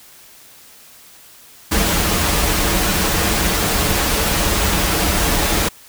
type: noise with comb filter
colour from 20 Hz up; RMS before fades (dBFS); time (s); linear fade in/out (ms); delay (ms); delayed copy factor
pink; -17; 1.71-5.69; 10; 7.8; -0.55
effects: white hiss -44 dBFS RMS until 5.88 s